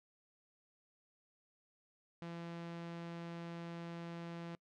sawtooth tone, 169.4 Hz, E3, 48 cents sharp, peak -40 dBFS, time 2.22-4.55 s, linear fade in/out 0 ms, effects noise-tail reverb RT60 0.1 s tail -26 dB re dry + low-pass 4000 Hz 12 dB/octave

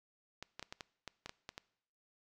clicks, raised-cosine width 0.2 ms, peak -26 dBFS, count 10, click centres 0.426 / 0.595 / 0.627 / 0.725 / 0.808 / 1.077 / 1.26 / 1.294 / 1.491 / 1.579 s, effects noise-tail reverb RT60 0.7 s tail -22 dB re dry

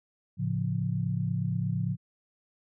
sine chord, A augmented, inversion none, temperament equal, 110 / 138.59 / 174.61 Hz, A2 / C#3 / E#3, 0 / 0 / 0 cents, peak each -31 dBFS, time 0.37-1.97 s, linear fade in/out 50 ms, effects none

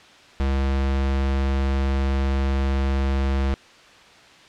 square tone, 67.7 Hz, C#2, 40 cents flat, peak -20 dBFS, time 0.4-3.54 s, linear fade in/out 0 ms, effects white hiss -48 dBFS RMS until 4.48 s + low-pass 4000 Hz 12 dB/octave

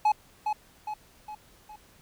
triangle tone with echo, 849 Hz, G#5, 38 cents sharp, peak -17 dBFS, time 0.05-0.12 s, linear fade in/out 5 ms, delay 410 ms, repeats 4, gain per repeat -6 dB, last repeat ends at 1.76 s, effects pink hiss -58 dBFS RMS until 2.01 s

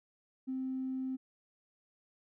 triangle tone with tanh clipping, 261.2 Hz, C4, 3 cents flat, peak -34 dBFS, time 0.47-1.17 s, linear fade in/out 20 ms, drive 4 dB, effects none

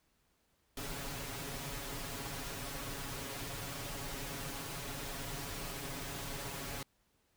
pink noise with comb filter, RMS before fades -42 dBFS, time 0.77-6.83 s, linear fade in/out 2 ms, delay 7.2 ms, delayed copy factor +1, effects pink hiss -75 dBFS RMS until 7.36 s

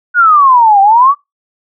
sine exponential two-way sweep, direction down then up, 1480 to 774 to 1178 Hz, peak -3 dBFS, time 0.14-1.15 s, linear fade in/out 50 ms, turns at 0.81 s, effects noise-tail reverb RT60 0.2 s tail -26 dB re dry

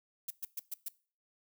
violet noise bursts, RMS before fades -38 dBFS, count 5, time 0.28-0.885 s, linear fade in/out 5 ms, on 25 ms, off 120 ms, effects noise-tail reverb RT60 0.4 s tail -21 dB re dry

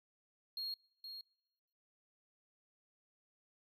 triangle tone with echo, 4269 Hz, C8, 34 cents sharp, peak -38 dBFS, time 0.57-0.74 s, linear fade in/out 2 ms, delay 470 ms, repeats 1, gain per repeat -7 dB, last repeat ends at 1.21 s, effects noise-tail reverb RT60 1.0 s tail -26 dB re dry

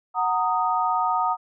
sine chord, D# minor, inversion first, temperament equal with one note detuned, 740 / 923.8 / 1244.5 Hz, F#5 / A#5 / D#6, 0 / -16 / 0 cents, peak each -25 / -24 / -24 dBFS, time 0.14-1.37 s, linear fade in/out 50 ms, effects none

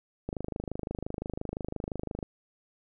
click train, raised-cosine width 2 ms, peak -20 dBFS, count 51, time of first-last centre 0.29-2.228 s, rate 25.8 Hz, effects none

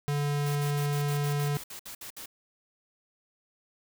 square tone, 144.8 Hz, D3, 24 cents flat, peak -27 dBFS, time 0.08-1.57 s, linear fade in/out 0 ms
white noise bursts, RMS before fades -42 dBFS, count 12, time 0.46-2.259 s, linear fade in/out 5 ms, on 94 ms, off 61 ms
effects none

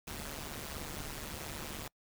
pink noise with amplitude modulation, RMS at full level -39 dBFS, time 0.07-1.88 s, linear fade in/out 5 ms, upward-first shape sine, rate 148 Hz, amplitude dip 80%, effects noise-tail reverb RT60 0.1 s tail -26 dB re dry

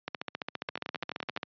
two click trains, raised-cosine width 0.3 ms, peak -17 / -18 dBFS, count 21 / 9, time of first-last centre 0.08-1.431 / 0.69-1.374 s, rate 14.8 / 11.7 Hz, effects high-pass 150 Hz 12 dB/octave + resampled to 11025 Hz

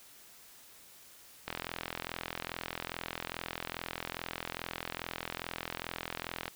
click train, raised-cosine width 0.3 ms, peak -19 dBFS, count 213, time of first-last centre 1.48-6.48 s, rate 42.4 Hz, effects white hiss -56 dBFS RMS until 6.55 s

